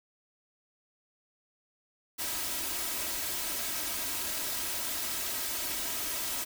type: noise with comb filter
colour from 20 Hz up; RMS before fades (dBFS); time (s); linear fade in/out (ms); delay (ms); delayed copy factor
white; -34; 2.18-6.45; 20; 3.1; +0.55
effects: none